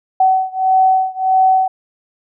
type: beating tone pair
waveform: sine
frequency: 755 / 756.6 Hz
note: F#5 / F#5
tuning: +35 / +38 cents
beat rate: 1.6 Hz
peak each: -13 / -14 dBFS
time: 0.2-1.68 s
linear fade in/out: 5 ms
effects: none